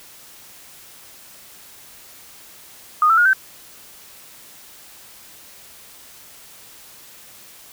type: tone with pitch steps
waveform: sine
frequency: 1233 / 1329.2 / 1432.8 / 1544.5 Hz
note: D#6 / E6 / F6 / G6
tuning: -16 / +14 / +44 / -26 cents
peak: -11 dBFS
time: 3.02-3.332 s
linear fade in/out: 2 ms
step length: 78 ms
effects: white hiss -44 dBFS RMS until 7.72 s